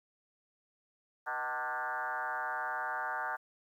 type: tone with frequency modulation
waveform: sine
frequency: 1174.7 Hz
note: D6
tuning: in tune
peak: -33 dBFS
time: 1.26-3.37 s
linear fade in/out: 20 ms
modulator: 139 Hz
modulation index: 3.4
effects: 11-bit